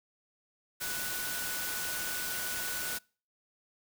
sine tone in noise, 1480 Hz, F#6, in tune, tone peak -40 dBFS, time 0.8-2.99 s, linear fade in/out 20 ms, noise white, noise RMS -36 dBFS, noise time 0.8-2.99 s, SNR -7 dB, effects noise-tail reverb RT60 0.4 s tail -26 dB re dry

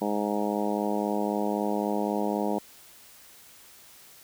harmonic tone, 103.83 Hz, G#2, in tune, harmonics 2 / 3 / 4 / 5 / 6 / 7 / 8 / 9, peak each -30 / -32 / -33 / -34 / -35 / -35 / -36 / -37 dBFS, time 0.01-2.59 s, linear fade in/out 10 ms, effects white hiss -52 dBFS RMS until 4.23 s

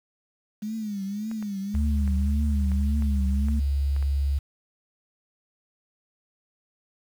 sine tone with vibrato, 207.7 Hz, G#3, in tune, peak -28 dBFS, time 0.62-3.6 s, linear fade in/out 10 ms, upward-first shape triangle, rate 1.8 Hz, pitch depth 140 cents each way
clicks, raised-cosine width 0.5 ms, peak -28 dBFS, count 9, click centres 1.314 / 1.426 / 1.751 / 2.077 / 2.718 / 3.023 / 3.485 / 3.964 / 4.026 s
sine tone with pitch glide, 72.6 to 69.84 Hz, D2 to C#2, -19 to +14 cents, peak -21 dBFS, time 1.74-4.39 s, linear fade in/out 10 ms, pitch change -67 cents, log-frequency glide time 2.67-3.26 s
effects 8-bit

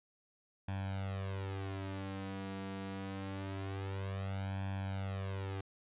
sawtooth tone with flanger, 97 Hz, G2, 18 cents flat, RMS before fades -40 dBFS, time 0.68-5.61 s, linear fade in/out 5 ms, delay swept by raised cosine 1.2 to 4.3 ms, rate 0.25 Hz, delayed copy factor +0.95, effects resampled to 8000 Hz

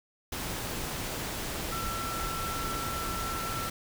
sine tone in noise, 1341 Hz, E6, 29 cents sharp, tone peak -35 dBFS, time 1.72-3.69 s, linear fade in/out 5 ms, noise pink, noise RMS -35 dBFS, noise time 0.32-3.7 s, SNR -3 dB, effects none

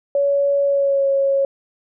sine tone with pitch glide, 563 to 549.5 Hz, C#5 to C#5, +27 to -15 cents, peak -14 dBFS, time 0.15-1.45 s, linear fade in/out 2 ms, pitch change -42 cents, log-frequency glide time 0.64-1.07 s, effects none

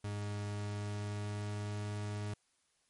40% pulse tone with pitch glide, 102.9 to 103.98 Hz, G#2 to G#2, -16 to +3 cents, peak -36 dBFS, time 0.04-2.34 s, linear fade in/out 5 ms, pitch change +19 cents, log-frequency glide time 0.44-1.85 s, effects white hiss -75 dBFS RMS until 2.89 s + MP3 48 kbps

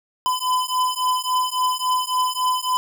square beating tone pair, 1009 / 1012.6 Hz, B5 / B5, +37 / +43 cents, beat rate 3.6 Hz, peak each -23 dBFS, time 0.26-2.77 s, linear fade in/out 0 ms, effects none

